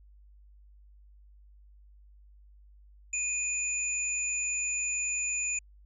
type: tone pair together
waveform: sine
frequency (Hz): 2477 / 7006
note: D#7 / A8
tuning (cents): -8 / -8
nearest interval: octave + tritone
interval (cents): 1800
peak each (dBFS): -32 / -31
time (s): 3.13-5.59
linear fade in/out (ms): 5
effects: added 50 Hz sine -53 dBFS peak until 5.85 s